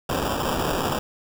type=noise with sample-and-hold; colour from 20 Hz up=blue; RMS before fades=-25 dBFS; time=0.09-0.99 s; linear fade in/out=5 ms; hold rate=2100 Hz; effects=none